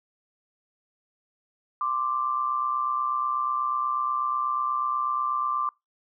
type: tone pair together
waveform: sine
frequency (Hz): 1046.5 / 1174.7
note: C6 / D6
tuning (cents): 0 / 0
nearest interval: major second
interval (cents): 200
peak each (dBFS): -30 / -25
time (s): 1.81-5.69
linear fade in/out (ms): 2
effects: noise-tail reverb RT60 0.2 s tail -24 dB re dry